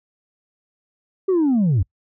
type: linear sweep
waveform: sine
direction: down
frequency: 392.5 to 80.6 Hz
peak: -12 dBFS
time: 1.28-1.83 s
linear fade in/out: 10 ms
effects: noise-tail reverb RT60 0.1 s tail -26 dB re dry + tanh soft clip ceiling -13 dBFS